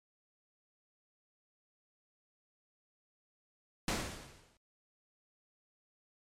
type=noise with exponential decay; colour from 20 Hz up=pink; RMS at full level=-31 dBFS; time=3.88-4.57 s; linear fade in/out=2 ms; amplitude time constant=150 ms; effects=low-pass 9000 Hz 12 dB/octave + MP3 64 kbps